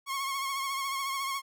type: tone with vibrato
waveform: sawtooth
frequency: 1091 Hz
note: C#6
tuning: 28 cents flat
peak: -27 dBFS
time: 0.06-1.42 s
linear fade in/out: 50 ms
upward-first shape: triangle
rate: 14 Hz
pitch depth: 52 cents each way
effects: none